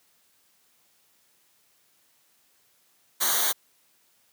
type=noise with comb filter; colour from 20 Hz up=white; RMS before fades=-24 dBFS; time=3.2-3.53 s; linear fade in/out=20 ms; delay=0.39 ms; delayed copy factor=-0.9; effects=white hiss -65 dBFS RMS until 4.32 s + high-pass 100 Hz 12 dB/octave